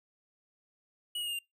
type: tone with pitch steps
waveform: square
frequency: 2917 / 2875 / 2834 / 2793 Hz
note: F#7 / F7 / F7 / F7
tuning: -25 / +50 / +25 / -1 cents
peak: -34 dBFS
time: 1.15-1.39 s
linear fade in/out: 5 ms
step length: 60 ms
effects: noise-tail reverb RT60 0.2 s tail -26 dB re dry